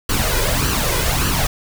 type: noise with flanger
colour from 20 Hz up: pink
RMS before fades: -18 dBFS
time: 0.09-1.47 s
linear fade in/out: 5 ms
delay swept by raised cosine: 0.67 to 2.07 ms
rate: 1.7 Hz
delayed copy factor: +0.6
effects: none